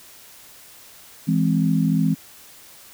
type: chord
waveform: sine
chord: E augmented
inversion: none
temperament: equal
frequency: 164.81 / 207.7 / 261.6 Hz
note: E3 / G#3 / B#3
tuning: 0 / 0 / 0 cents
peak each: -19 / -22 / -22 dBFS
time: 1.27-2.15 s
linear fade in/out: 20 ms
effects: white hiss -46 dBFS RMS until 2.93 s